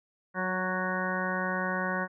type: harmonic tone with a mistuned harmonic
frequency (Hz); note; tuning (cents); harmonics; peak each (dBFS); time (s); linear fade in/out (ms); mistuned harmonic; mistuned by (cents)
185; F#3; 0; 1 / 2 / 3 / 4 / 5 / 6 / 8 / 9 / 10; -34 / -40 / -36 / -40 / -39 / -36 / -34 / -40 / -37; 0.34-2.08; 50; 2; -22
effects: none